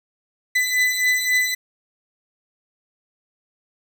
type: beating tone pair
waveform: 40% pulse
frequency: 1999 / 2002.7 Hz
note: B6 / B6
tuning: +20 / +24 cents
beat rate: 3.7 Hz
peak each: -22 / -18 dBFS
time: 0.55-1.55 s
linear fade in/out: 10 ms
effects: 9-bit